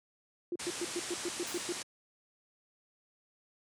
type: tone bursts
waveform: sine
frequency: 349.2 Hz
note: F4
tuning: in tune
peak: -32 dBFS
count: 9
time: 0.52-1.724 s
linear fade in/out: 2 ms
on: 36 ms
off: 110 ms
type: low-pass noise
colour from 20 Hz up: white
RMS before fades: -41 dBFS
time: 0.59-1.83 s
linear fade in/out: 10 ms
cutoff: 9600 Hz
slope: 48 dB/octave
type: noise with exponential decay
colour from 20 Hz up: white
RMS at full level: -44 dBFS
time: 1.47-1.79 s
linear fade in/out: 5 ms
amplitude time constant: 69 ms
effects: high-pass 100 Hz 12 dB/octave